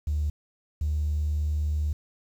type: tone pair in turn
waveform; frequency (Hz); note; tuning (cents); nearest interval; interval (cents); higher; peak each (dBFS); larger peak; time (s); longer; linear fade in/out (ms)
triangle; 74.7 / 75.31; D2 / D2; +30 / +44; unison; 14; second; -20; neither; 0.07-0.3 / 0.81-1.93; second; 5
effects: tanh soft clip ceiling -21 dBFS + 9-bit

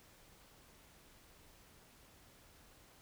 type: silence
effects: pink hiss -63 dBFS RMS until 3.01 s

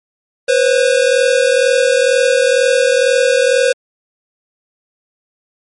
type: tone pair together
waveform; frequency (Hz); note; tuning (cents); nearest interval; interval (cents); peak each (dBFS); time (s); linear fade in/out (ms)
square; 493.9 / 536; B4 / C5; 0 / +42; minor second; 142; -13 / -13; 0.48-3.73; 10
effects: MP3 48 kbps

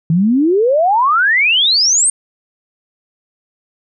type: exponential sweep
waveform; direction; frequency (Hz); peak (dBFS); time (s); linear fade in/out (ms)
sine; up; 155.56 to 8870; -9; 0.1-2.1; 2
effects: none

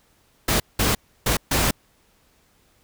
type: noise bursts at uneven times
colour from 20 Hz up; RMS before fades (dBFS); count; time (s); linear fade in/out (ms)
pink; -20; 4; 0.48-0.6 / 0.79-0.95 / 1.26-1.37 / 1.51-1.71; 5
effects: pink hiss -61 dBFS RMS until 2.83 s

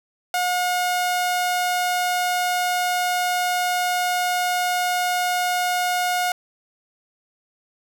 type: tone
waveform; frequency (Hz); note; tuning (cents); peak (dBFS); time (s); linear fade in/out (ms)
sawtooth; 720; F#5; -47; -16; 0.34-6.32; 2
effects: none

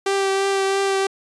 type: tone with vibrato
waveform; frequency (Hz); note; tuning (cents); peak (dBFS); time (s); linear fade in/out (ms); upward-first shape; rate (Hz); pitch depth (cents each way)
sawtooth; 390.6; G4; -6; -14; 0.06-1.07; 5; triangle; 3; 17
effects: resampled to 22050 Hz

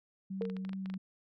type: tone with vibrato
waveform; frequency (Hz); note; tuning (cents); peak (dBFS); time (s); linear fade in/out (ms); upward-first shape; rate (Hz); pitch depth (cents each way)
sine; 190.6; G3; -48; -36; 0.3-0.98; 10; sine; 2.8; 15
type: tone with exponential decay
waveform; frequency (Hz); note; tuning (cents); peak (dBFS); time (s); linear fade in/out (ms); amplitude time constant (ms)
sine; 457.2; A#4; -34; -30; 0.41-0.71; 1; 64
type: clicks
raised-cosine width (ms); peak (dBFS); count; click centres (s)
0.3; -32; 10; 0.42 / 0.453 / 0.499 / 0.567 / 0.65 / 0.693 / 0.732 / 0.859 / 0.9 / 0.94
effects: none

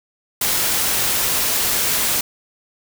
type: noise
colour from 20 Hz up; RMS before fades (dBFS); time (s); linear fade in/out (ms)
white; -19; 0.41-2.21; 5
effects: none

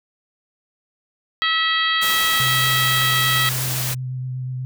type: harmonic tone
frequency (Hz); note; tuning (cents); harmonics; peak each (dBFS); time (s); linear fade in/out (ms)
648; E5; -30; 2 / 3 / 4 / 5 / 6 / 7; -23 / -21 / -30 / -22 / -26 / -33; 1.42-3.49; 0
type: noise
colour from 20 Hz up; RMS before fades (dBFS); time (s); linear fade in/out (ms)
white; -25; 2.01-3.95; 20
type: tone with vibrato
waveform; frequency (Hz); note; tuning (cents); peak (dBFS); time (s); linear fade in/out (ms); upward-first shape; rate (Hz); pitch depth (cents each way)
sine; 128; C3; -38; -24; 2.4-4.65; 0; sine; 8.2; 15
effects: none

